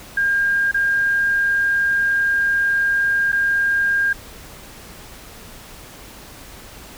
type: tone with dropouts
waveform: sine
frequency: 1609 Hz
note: G6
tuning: 45 cents sharp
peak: -15 dBFS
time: 0.17-4.13 s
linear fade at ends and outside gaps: 5 ms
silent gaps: 0.714-0.743 / 3.319-3.327 s
effects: added 50 Hz sine -48 dBFS peak until 6.97 s + pink hiss -40 dBFS RMS until 6.97 s